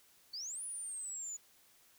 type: exponential two-way sweep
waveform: sine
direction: up then down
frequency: 4403 to 9956 to 6850 Hz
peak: -40 dBFS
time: 0.33-1.37 s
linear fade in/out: 10 ms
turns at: 0.63 s
effects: white hiss -66 dBFS RMS until 1.98 s